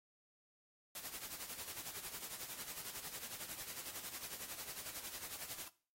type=noise with tremolo; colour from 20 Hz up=white; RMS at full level=-45 dBFS; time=0.95-5.68 s; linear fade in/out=2 ms; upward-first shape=sine; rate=11 Hz; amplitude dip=65%; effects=noise-tail reverb RT60 0.4 s tail -18 dB re dry + AAC 48 kbps